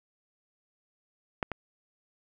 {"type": "clicks", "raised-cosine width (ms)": 0.5, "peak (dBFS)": [-13, -18], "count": 2, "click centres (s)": [1.428, 1.517], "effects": []}